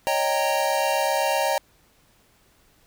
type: chord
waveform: square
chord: Eb dominant seventh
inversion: third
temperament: equal with one note detuned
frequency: 554.4 / 622.3 / 784 / 924.8 Hz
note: Db5 / Eb5 / G5 / Bb5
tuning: 0 / 0 / 0 / -14 cents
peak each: -27 dBFS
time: 0.07-1.58 s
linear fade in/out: 0 ms
effects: pink hiss -60 dBFS RMS until 2.86 s